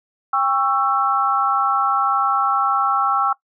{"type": "chord", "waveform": "sine", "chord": "C# diminished", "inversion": "second", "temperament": "just", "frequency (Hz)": [798.3, 1108.7, 1330.5], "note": ["G5", "C#6", "E6"], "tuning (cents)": [31, 0, 16], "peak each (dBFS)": [-21, -21, -18], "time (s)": [0.33, 3.33], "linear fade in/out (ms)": 5, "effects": ["noise-tail reverb RT60 0.1 s tail -20 dB re dry"]}